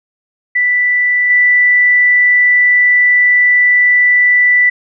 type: tone with level steps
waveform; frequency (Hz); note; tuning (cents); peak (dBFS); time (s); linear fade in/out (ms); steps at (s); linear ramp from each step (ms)
sine; 1975.5; B6; 0; -9 / -6; 0.55-4.7; 10; 1.3; 2
effects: none